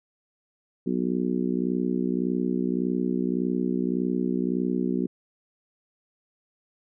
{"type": "harmonic tone", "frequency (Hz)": 61.74, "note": "B1", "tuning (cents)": 0, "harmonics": [3, 4, 5, 6, 7], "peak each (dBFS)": [-28, -27, -31, -30, -39], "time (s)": [0.86, 5.07], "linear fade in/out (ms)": 10, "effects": []}